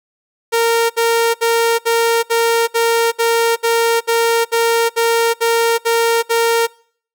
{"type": "tone bursts", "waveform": "sawtooth", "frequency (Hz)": 461.8, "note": "A#4", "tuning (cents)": -16, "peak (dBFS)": -8, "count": 14, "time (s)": [0.52, 6.672], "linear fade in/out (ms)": 20, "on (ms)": 380, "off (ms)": 64, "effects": ["noise-tail reverb RT60 0.5 s tail -23 dB re dry"]}